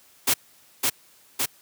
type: noise with echo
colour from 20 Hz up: white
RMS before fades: -20 dBFS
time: 0.27-0.34 s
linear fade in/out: 10 ms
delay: 560 ms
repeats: 2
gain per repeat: -2 dB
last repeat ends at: 1.46 s
effects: white hiss -56 dBFS RMS until 1.61 s + high-pass 80 Hz 12 dB/octave